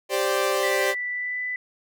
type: chord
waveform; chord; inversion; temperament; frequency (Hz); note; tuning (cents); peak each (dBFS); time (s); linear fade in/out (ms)
sawtooth; G suspended fourth; none; equal; 392 / 523.3 / 587.3; G4 / C5 / D5; 0 / 0 / 0; -22; 0.09-0.95; 50
type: tone with pitch glide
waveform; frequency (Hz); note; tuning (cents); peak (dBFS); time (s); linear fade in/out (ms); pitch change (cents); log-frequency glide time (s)
sine; 1973 to 1993.6; B6 to B6; -2 to +16; -26; 0.63-1.56; 2; +18; 1.09-1.41
effects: none